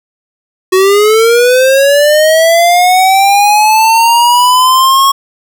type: linear sweep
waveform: square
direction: up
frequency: 368.6 to 1100 Hz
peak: -5 dBFS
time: 0.72-5.12 s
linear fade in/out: 10 ms
effects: none